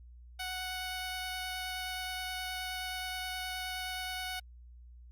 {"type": "tone with vibrato", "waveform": "10% pulse", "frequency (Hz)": 740, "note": "F#5", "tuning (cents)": 0, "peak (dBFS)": -28, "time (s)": [0.39, 4.4], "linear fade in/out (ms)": 10, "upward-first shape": "triangle", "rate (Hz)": 9.5, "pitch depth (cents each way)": 9, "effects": ["added 60 Hz sine -50 dBFS peak until 5.11 s", "Opus 48 kbps"]}